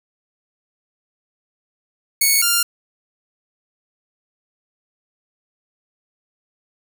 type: tone pair in turn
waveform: 5% pulse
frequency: 2217 / 1396.6 Hz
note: C#7 / F6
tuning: 0 / 0 cents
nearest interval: minor sixth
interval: 800 cents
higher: first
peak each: -3 dBFS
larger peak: neither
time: 2.21-2.42 / 2.42-2.63 s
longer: neither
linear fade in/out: 5 ms
effects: none

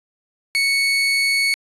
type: tone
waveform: 30% pulse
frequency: 2217 Hz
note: C#7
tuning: in tune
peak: -13 dBFS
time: 0.55-1.54 s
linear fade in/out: 0 ms
effects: resampled to 24000 Hz

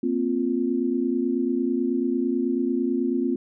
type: chord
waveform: sine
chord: Bb suspended second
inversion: none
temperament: just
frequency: 233.1 / 262.2 / 349.6 Hz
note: Bb3 / C4 / F4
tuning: 0 / +4 / +2 cents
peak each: -27 / -24 / -26 dBFS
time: 0.03-3.36 s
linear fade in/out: 5 ms
effects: none

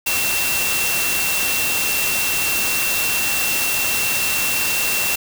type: tone in noise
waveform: sine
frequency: 2710 Hz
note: E7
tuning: 47 cents sharp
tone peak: -22 dBFS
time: 0.06-5.16 s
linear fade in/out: 10 ms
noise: white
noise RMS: -21 dBFS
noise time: 0.06-5.16 s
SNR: -4 dB
effects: none

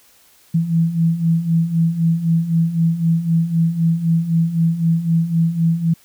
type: beating tone pair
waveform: sine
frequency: 162.9 / 166.8 Hz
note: E3 / E3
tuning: -20 / +21 cents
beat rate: 3.9 Hz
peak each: -20 / -15 dBFS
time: 0.54-5.94 s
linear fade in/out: 10 ms
effects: white hiss -52 dBFS RMS until 6.04 s

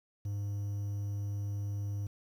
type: tone with quantisation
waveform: triangle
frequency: 101.5 Hz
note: G#2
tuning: 39 cents flat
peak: -31 dBFS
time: 0.25-2.07 s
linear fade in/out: 5 ms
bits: 10
effects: none

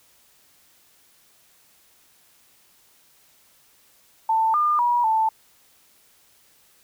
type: tone with pitch steps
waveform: sine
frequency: 890 / 1206 / 963 / 883 Hz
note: A5 / D6 / B5 / A5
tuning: +20 / +46 / -44 / +6 cents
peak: -17 dBFS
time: 4.29-5.29 s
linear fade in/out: 5 ms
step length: 250 ms
effects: white hiss -58 dBFS RMS until 6.83 s

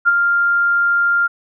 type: tone with ADSR envelope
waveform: sine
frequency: 1396.9 Hz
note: F6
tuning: in tune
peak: -7 dBFS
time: 0.05-1.28 s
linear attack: 30 ms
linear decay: 27 ms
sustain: -5 dB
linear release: 21 ms
effects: none

